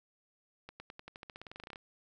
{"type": "accelerating click train", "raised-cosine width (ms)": 0.3, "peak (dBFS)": -30, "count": 19, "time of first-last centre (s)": [0.69, 1.758], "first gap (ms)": 110, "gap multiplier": 0.92, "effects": []}